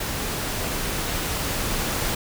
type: noise with level ramp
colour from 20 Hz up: pink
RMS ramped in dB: -28 to -25 dBFS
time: 0-2.15 s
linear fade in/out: 5 ms
effects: none